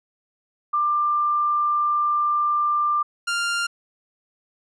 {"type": "tone pair in turn", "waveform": ["sine", "sawtooth"], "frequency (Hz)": [1189, 1395.7], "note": ["D6", "F6"], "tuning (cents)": [21, -2], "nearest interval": "minor third", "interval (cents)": 277, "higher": "second", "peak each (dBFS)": -18, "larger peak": "neither", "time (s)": [[0.73, 3.03], [3.27, 3.67]], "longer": "first", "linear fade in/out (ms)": 10, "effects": ["resampled to 22050 Hz"]}